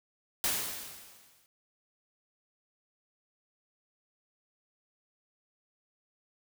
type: noise with exponential decay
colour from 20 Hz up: white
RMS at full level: -28 dBFS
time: 0.44-1.46 s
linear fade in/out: 0 ms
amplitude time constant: 220 ms
effects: none